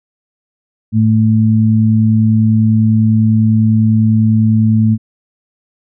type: tone pair together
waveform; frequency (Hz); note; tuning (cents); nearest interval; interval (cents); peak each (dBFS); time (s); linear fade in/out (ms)
sine; 110 / 220; A2 / A3; 0 / 0; octave; 1200; -10; 0.92-4.98; 50
effects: none